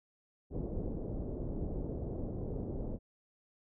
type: low-pass noise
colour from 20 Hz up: pink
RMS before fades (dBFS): -38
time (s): 0.5-2.99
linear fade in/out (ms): 50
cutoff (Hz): 520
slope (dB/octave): 24
effects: none